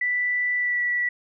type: tone with pitch glide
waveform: sine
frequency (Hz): 1975.5 to 1951.7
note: B6 to B6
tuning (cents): 0 to -21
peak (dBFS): -21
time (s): 0.01-1.09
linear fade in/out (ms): 5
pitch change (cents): -21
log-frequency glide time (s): 0.56-0.81
effects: none